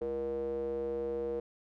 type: tone with band-pass filter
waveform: square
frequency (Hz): 67.8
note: C#2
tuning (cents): -38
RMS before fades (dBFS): -35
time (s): 0.01-1.4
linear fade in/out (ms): 5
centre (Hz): 450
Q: 9.9
effects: none